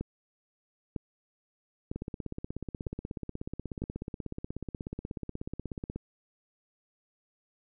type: two click trains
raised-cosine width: 3 ms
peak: -23 / -21 dBFS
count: 67 / 5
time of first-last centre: 1.96-5.96 / 0.01-3.82 s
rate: 16.5 / 1.05 Hz
effects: none